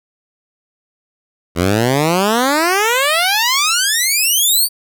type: exponential sweep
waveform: 10% pulse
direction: up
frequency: 82.41 to 4686 Hz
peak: -4 dBFS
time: 1.55-4.69 s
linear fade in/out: 50 ms
effects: none